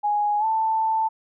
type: tone with pitch glide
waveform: sine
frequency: 830.6 to 885.1 Hz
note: G#5 to A5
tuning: 0 to +10 cents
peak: -19 dBFS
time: 0.03-1.09 s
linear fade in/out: 20 ms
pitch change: +110 cents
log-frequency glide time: 0.39-0.45 s
effects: none